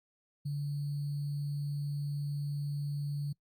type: tone with sample-and-hold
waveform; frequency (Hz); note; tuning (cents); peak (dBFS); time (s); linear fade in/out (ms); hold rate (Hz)
sine; 144.4; D3; -29; -32; 0.45-3.33; 10; 4410
effects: noise-tail reverb RT60 0.1 s tail -25 dB re dry + Opus 48 kbps